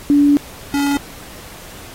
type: tone pair in turn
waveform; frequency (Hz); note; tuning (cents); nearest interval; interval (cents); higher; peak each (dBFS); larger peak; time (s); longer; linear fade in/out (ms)
sine / square; 287.8 / 283.2; D4 / C#4; -35 / +37; unison; 28; first; -8 / -15; first; 0.1-0.37 / 0.74-0.97; first; 0
effects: pink hiss -37 dBFS RMS until 1.94 s + AAC 48 kbps